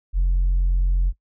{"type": "tone", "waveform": "sine", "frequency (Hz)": 44.33, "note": "F1", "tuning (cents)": 27, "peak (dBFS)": -14, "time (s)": [0.13, 1.13], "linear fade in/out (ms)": 50, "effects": ["noise-tail reverb RT60 0.1 s tail -20 dB re dry", "tanh soft clip ceiling -14 dBFS"]}